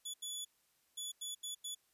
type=tone bursts at uneven times; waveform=20% pulse; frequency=3429 Hz; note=A7; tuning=45 cents flat; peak=-35 dBFS; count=6; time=0.05-0.14 / 0.22-0.45 / 0.97-1.12 / 1.21-1.35 / 1.43-1.55 / 1.64-1.75 s; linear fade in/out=10 ms; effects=white hiss -75 dBFS RMS until 1.93 s + resampled to 32000 Hz